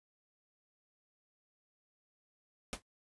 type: noise with exponential decay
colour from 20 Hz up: pink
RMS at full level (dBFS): -35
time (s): 2.73-2.82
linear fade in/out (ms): 0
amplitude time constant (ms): 18
effects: noise-tail reverb RT60 0.1 s tail -23 dB re dry + resampled to 24000 Hz